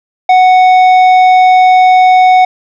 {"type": "tone with tanh clipping", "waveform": "sine", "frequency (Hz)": 740, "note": "F#5", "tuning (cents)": 0, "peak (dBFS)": -4, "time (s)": [0.29, 2.45], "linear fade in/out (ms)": 5, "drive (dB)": 9, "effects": []}